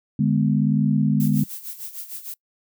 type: chord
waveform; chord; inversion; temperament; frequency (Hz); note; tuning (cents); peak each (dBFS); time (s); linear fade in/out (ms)
sine; G# diminished; second; just; 149.51 / 207.7 / 249.2; D3 / G#3 / B3; +31 / 0 / +16; -20 / -20 / -23; 0.19-1.44; 5
type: noise with tremolo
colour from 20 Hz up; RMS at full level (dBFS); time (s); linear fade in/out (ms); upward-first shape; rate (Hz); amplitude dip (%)
violet; -32; 1.2-2.34; 2; sine; 6.6; 75
effects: noise-tail reverb RT60 0.1 s tail -24 dB re dry